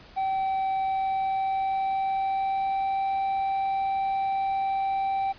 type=tone with pitch glide; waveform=triangle; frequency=770 to 778.9 Hz; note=G5 to G5; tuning=-31 to -11 cents; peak=-22 dBFS; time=0.16-5.33 s; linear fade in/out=20 ms; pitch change=+20 cents; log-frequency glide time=0.83-3.01 s; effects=pink hiss -50 dBFS RMS until 5.38 s + resampled to 11025 Hz